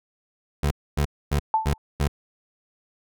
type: tone bursts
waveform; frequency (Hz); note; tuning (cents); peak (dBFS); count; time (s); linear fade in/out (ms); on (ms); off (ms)
25% pulse; 72.6; D2; -19; -16; 5; 0.63-2.08; 5; 82; 260
type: tone with exponential decay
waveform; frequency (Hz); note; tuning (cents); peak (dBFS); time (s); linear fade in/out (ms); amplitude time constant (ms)
sine; 880; A5; 0; -14; 1.54-1.78; 1; 51
effects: none